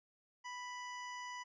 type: tone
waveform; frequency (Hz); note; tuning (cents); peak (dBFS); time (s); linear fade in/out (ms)
25% pulse; 987.8; B5; 0; -40; 0.44-1.44; 20
effects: resampled to 16000 Hz